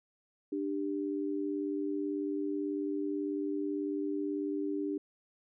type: tone pair together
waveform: sine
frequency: 296.7 / 394.9 Hz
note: D4 / G4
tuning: +18 / +13 cents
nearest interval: perfect fourth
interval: 495 cents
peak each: -33 / -36 dBFS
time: 0.52-4.98 s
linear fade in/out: 5 ms
effects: none